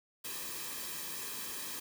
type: noise with comb filter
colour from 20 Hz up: white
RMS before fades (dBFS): -41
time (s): 0.24-1.8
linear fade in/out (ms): 10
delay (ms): 1.4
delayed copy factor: -0.65
effects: none